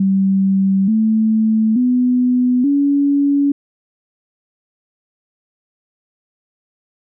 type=tone with pitch steps; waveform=sine; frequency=193.3 / 219.5 / 249.2 / 283 Hz; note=G3 / A3 / B3 / C#4; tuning=-24 / -4 / +16 / +36 cents; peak=-11 dBFS; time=0-3.52 s; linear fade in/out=5 ms; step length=880 ms; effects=none